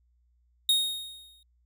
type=tone with exponential decay; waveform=45% pulse; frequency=3729 Hz; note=A#7; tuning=in tune; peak=-19 dBFS; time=0.69-1.43 s; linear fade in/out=2 ms; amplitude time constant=160 ms; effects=added 60 Hz sine -64 dBFS peak until 1.65 s